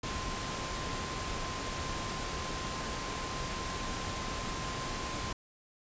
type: tone in noise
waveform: sine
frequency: 1043 Hz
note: C6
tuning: 6 cents flat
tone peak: -42 dBFS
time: 0.03-5.33 s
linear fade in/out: 5 ms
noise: pink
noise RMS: -37 dBFS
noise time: 0.03-5.33 s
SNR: -8 dB
effects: resampled to 16000 Hz